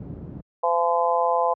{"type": "low-pass noise", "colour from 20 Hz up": "pink", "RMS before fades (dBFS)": -34, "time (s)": [0, 0.41], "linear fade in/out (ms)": 5, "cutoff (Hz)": 270, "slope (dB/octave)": 12}
{"type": "harmonic tone", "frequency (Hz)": 170.5, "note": "F3", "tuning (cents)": -41, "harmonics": [3, 4, 5, 6], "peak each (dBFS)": [-24, -24, -24, -24], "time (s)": [0.63, 1.54], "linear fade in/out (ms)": 10}
{"effects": ["high-pass 80 Hz 12 dB/octave"]}